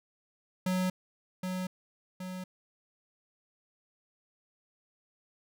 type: tone with echo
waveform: square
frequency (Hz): 184.4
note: F#3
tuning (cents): -6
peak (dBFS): -28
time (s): 0.66-0.9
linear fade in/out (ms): 5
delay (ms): 770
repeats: 2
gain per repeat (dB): -5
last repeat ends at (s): 2.44
effects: none